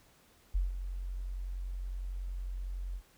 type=tone with ADSR envelope; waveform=sine; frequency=45.4 Hz; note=F#1; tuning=32 cents flat; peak=-25 dBFS; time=0.54-3.02 s; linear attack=16 ms; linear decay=160 ms; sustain=-10 dB; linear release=63 ms; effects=pink hiss -64 dBFS RMS until 3.17 s